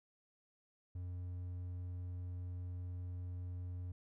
triangle tone, 89.5 Hz, F2, 43 cents sharp, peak -39 dBFS, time 0.95-3.92 s, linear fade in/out 5 ms, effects none

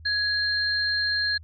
sine tone pair together, 1669 / 4189 Hz, G#6 / C8, +8 / +1 cents, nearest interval octave + major third, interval 1593 cents, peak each -25 dBFS, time 0.05-1.38 s, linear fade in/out 10 ms, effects added 80 Hz sine -43 dBFS peak until 1.43 s

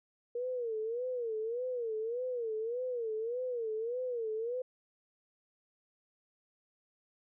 sine tone with vibrato, 470 Hz, A#4, 14 cents sharp, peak -33 dBFS, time 0.35-4.62 s, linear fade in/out 5 ms, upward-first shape sine, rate 1.7 Hz, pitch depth 140 cents each way, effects none

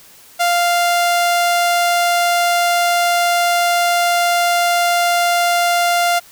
sawtooth tone, 697 Hz, F5, 4 cents flat, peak -9 dBFS, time 0.39-6.2 s, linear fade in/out 20 ms, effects white hiss -44 dBFS RMS until 6.31 s

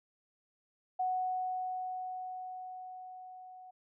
sine tone with level ramp, 740 Hz, F#5, in tune, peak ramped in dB -29 to -49 dBFS, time 0.99-3.71 s, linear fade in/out 10 ms, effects none

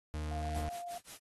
40% pulse tone, 76.4 Hz, D#2, 31 cents flat, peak -35 dBFS, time 0.14-0.69 s, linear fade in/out 0 ms
sine tone with vibrato, 698.5 Hz, F5, in tune, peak -40 dBFS, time 0.31-0.98 s, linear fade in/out 5 ms, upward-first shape sine, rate 7.9 Hz, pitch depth 10 cents each way
white noise with tremolo, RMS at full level -48 dBFS, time 0.54-1.18 s, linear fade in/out 5 ms, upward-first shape sine, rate 5.6 Hz, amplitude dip 100%
effects AAC 32 kbps

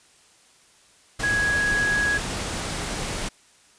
sine tone in noise, 1663 Hz, G#6, 2 cents sharp, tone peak -20 dBFS, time 1.23-2.18 s, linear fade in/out 10 ms, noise pink, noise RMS -29 dBFS, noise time 1.19-3.29 s, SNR +6 dB, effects white hiss -56 dBFS RMS until 3.78 s + resampled to 22050 Hz

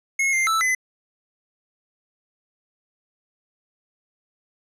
square tone with pitch steps, 2171 / 2100 / 1319 / 2023 Hz, C#7 / C7 / E6 / B6, -37 / +6 / +1 / +41 cents, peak -19 dBFS, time 0.19-0.75 s, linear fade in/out 5 ms, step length 140 ms, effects low-pass 11000 Hz 12 dB/octave

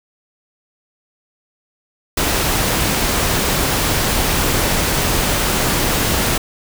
pink noise, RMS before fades -17 dBFS, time 2.17-6.38 s, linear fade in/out 5 ms, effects none

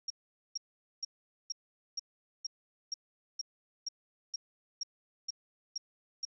sine tone bursts, 5588 Hz, F8, in tune, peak -33 dBFS, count 14, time 0.08-6.252 s, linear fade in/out 5 ms, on 23 ms, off 450 ms, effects none

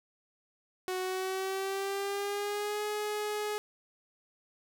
sawtooth tone with pitch glide, 370 to 420.1 Hz, F#4 to G#4, 0 to +20 cents, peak -28 dBFS, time 0.88-3.58 s, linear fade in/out 0 ms, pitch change +220 cents, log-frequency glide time 0.99-2.83 s, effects none

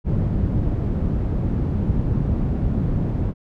white low-pass noise, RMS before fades -21 dBFS, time 0.04-3.34 s, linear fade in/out 50 ms, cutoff 150 Hz, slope 12 dB/octave, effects none

